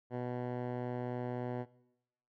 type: tone with low-pass filter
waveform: 10% pulse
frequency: 123.47 Hz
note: B2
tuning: in tune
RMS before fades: -38 dBFS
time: 0.1-1.66 s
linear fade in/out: 50 ms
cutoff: 1100 Hz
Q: 0.69
effects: noise-tail reverb RT60 0.9 s tail -21 dB re dry